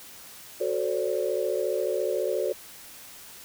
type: chord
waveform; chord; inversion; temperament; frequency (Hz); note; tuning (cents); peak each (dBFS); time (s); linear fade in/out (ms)
sine; D dominant seventh; first; equal with one note detuned; 370 / 440 / 523.3 / 577.6; F#4 / A4 / C5 / D5; 0 / 0 / 0 / -29; -30; 0.6-2.53; 10
effects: white hiss -46 dBFS RMS until 3.44 s